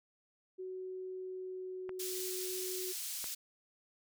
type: tone with pitch glide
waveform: sine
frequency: 372.5 to 370.1 Hz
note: F#4 to F#4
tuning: +12 to 0 cents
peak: -40 dBFS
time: 0.58-2.93 s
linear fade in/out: 20 ms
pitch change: -12 cents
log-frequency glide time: 1.14-2.22 s
type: clicks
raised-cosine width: 0.5 ms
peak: -31 dBFS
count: 2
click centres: 1.893 / 3.242 s
type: high-pass noise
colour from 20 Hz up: pink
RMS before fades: -41 dBFS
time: 1.99-3.35 s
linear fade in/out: 10 ms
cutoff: 5100 Hz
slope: 12 dB/octave
effects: none